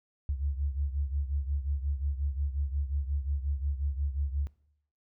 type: beating tone pair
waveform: sine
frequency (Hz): 69.3 / 74.9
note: C#2 / D2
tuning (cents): 0 / +35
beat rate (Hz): 5.6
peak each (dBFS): -30 / -34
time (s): 0.29-4.47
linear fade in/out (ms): 0
effects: noise-tail reverb RT60 0.7 s tail -20 dB re dry